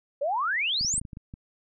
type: exponential sweep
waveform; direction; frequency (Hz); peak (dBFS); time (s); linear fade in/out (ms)
sine; up; 533 to 9080; -24; 0.21-1; 10
type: clicks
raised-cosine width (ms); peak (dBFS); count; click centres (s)
5; -27; 9; 0.811 / 0.848 / 0.94 / 0.98 / 1.015 / 1.052 / 1.132 / 1.171 / 1.339
effects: none